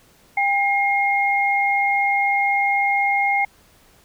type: tone pair together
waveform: sine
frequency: 800 / 2138 Hz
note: G5 / C7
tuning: +35 / +37 cents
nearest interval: octave + perfect fourth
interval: 1702 cents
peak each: -19 dBFS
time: 0.37-3.45 s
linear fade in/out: 5 ms
effects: pink hiss -54 dBFS RMS until 4.04 s